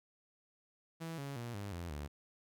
sawtooth tone with pitch steps, 164.2 / 139.68 / 118.82 / 101.08 / 85.98 / 73.14 Hz, E3 / C#3 / A#2 / G#2 / F2 / D2, -6 / +14 / +34 / -46 / -27 / -7 cents, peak -37 dBFS, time 1-2.08 s, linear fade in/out 20 ms, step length 180 ms, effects none

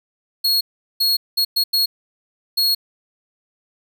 45% pulse tone bursts at uneven times, 4314 Hz, C#8, 48 cents flat, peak -14 dBFS, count 6, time 0.44-0.61 / 1-1.17 / 1.37-1.45 / 1.56-1.64 / 1.73-1.86 / 2.57-2.75 s, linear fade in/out 10 ms, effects none

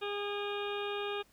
harmonic tone, 408.2 Hz, G#4, 30 cents flat, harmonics 1 / 2 / 3 / 4 / 6 / 7 / 8 / 9, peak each -36 / -43 / -43 / -46 / -44 / -47 / -49 / -47 dBFS, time 0.01-1.23 s, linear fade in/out 20 ms, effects pink hiss -66 dBFS RMS until 1.32 s

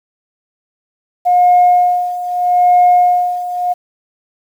sine tone with tremolo, 716 Hz, F5, 43 cents sharp, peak -4 dBFS, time 1.25-3.74 s, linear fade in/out 20 ms, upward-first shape sine, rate 0.79 Hz, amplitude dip 80%, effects tanh soft clip ceiling -2 dBFS + 7-bit

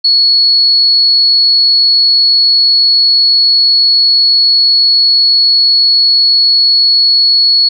sine tone, 4374 Hz, C#8, 24 cents flat, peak -5 dBFS, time 0.04-7.69 s, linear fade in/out 10 ms, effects none

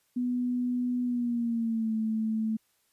sine tone with pitch glide, 246.9 to 220 Hz, B3 to A3, 0 to 0 cents, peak -26 dBFS, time 0.16-2.57 s, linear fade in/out 10 ms, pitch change -200 cents, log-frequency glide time 1.03-1.94 s, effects white hiss -71 dBFS RMS until 2.92 s + resampled to 32000 Hz

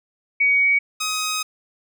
sine / 10% pulse tone pair in turn, 2251 / 1260.3 Hz, C#7 / D#6, +26 / +22 cents, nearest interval minor seventh, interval 1004 cents, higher first, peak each -14 dBFS, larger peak neither, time 0.4-0.79 / 1-1.43 s, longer second, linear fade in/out 10 ms, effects none

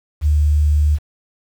sine tone, 74.7 Hz, D2, 30 cents sharp, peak -11 dBFS, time 0.21-0.99 s, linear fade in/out 50 ms, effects 7-bit

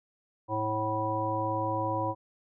harmonic tone, 108.7 Hz, A2, 21 cents flat, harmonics 1 / 3 / 5 / 7 / 9, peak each -35 / -35 / -34 / -36 / -31 dBFS, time 0.48-2.15 s, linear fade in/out 50 ms, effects none

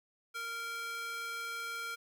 square tone with high-pass filter, 463 Hz, A#4, 12 cents flat, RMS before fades -40 dBFS, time 0.34-1.96 s, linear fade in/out 20 ms, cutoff 1500 Hz, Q 1.9, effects 11-bit

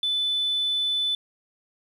sine tone, 3500 Hz, A7, 10 cents flat, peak -21 dBFS, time 0.03-1.15 s, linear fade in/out 2 ms, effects tanh soft clip ceiling -18 dBFS + 9-bit

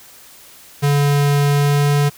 square tone with pitch glide, 143.4 to 144.4 Hz, D3 to D3, -41 to -29 cents, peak -13 dBFS, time 0.82-2.1 s, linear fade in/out 20 ms, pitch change +12 cents, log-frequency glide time 1.47-1.91 s, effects white hiss -43 dBFS RMS until 2.17 s

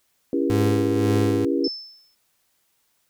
sine chord, C# diminished seventh, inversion none, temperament just, 277.2 / 332.6 / 399.1 / 479 Hz, C#4 / E4 / G4 / Bb4, 0 / +16 / +31 / +47 cents, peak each -23 / -24 / -26 / -28 dBFS, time 0.33-1.68 s, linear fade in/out 2 ms
35% pulse tone with tremolo, 103.83 Hz, G#2, in tune, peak -18 dBFS, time 0.5-1.45 s, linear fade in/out 0 ms, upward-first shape sine, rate 1.9 Hz, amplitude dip 55%
sine tone with exponential decay, 5274 Hz, E8, in tune, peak -23 dBFS, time 1.64-2.15 s, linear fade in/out 5 ms, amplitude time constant 110 ms
effects white hiss -68 dBFS RMS until 3.09 s

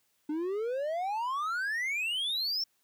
triangle exponential sweep, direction up, 293.7 to 5510 Hz, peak -28 dBFS, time 0.29-2.64 s, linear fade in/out 5 ms, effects white hiss -73 dBFS RMS until 2.83 s + high-pass 60 Hz 12 dB/octave

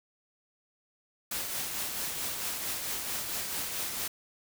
white noise with tremolo, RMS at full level -33 dBFS, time 1.31-4.08 s, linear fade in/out 5 ms, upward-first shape triangle, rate 4.5 Hz, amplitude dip 40%, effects none

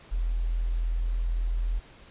sine tone, 41.79 Hz, E1, 24 cents sharp, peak -24 dBFS, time 0.11-1.8 s, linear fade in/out 20 ms, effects pink hiss -52 dBFS RMS until 2.1 s + resampled to 8000 Hz

